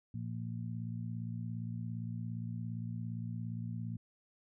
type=harmonic tone; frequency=57.4 Hz; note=A#1; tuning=26 cents flat; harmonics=2 / 3 / 4; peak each=-39 / -43 / -45 dBFS; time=0.14-3.97 s; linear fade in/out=5 ms; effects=none